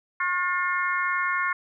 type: harmonic tone with a mistuned harmonic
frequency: 357 Hz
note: F4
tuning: 38 cents sharp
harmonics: 3 / 4 / 5 / 6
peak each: -27 / -28 / -29 / -30 dBFS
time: 0.2-1.53 s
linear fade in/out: 5 ms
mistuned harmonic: 3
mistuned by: +23 cents
effects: none